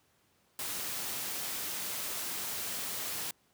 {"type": "noise", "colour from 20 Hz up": "white", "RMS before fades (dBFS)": -37, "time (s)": [0.59, 3.31], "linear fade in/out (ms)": 2, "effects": ["pink hiss -70 dBFS RMS until 3.53 s", "high-pass 80 Hz 12 dB/octave"]}